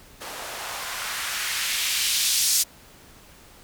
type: noise with band-pass filter sweep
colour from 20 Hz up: blue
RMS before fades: -26 dBFS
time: 0.2-2.64 s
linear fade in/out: 20 ms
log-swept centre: 500 to 5800 Hz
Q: 1.1
effects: pink hiss -50 dBFS RMS until 3.63 s